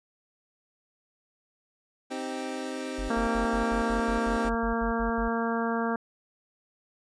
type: chord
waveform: 25% pulse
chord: C minor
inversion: none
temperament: equal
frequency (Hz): 261.6 / 311.1 / 392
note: C4 / Eb4 / G4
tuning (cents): 0 / 0 / 0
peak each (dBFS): -31 / -34 / -35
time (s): 2.1-4.5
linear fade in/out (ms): 20
type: tone bursts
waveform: sine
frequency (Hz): 47.11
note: F#1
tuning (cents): +32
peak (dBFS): -31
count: 13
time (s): 2.98-5.286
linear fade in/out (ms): 10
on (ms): 110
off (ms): 73
type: harmonic tone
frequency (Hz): 230.1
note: A#3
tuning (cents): -22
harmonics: 1 / 2 / 3 / 4 / 5 / 6 / 7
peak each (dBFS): -29 / -32 / -34 / -35 / -36 / -37 / -37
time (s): 3.1-5.96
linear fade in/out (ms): 2
effects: resampled to 22050 Hz